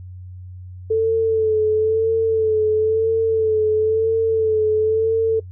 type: tone with vibrato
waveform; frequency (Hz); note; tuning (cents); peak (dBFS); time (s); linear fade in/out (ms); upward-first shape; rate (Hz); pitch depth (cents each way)
sine; 440; A4; 0; -14; 0.9-5.4; 10; sine; 0.99; 36
effects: noise-tail reverb RT60 0.1 s tail -22 dB re dry + added 91 Hz sine -33 dBFS peak until 5.51 s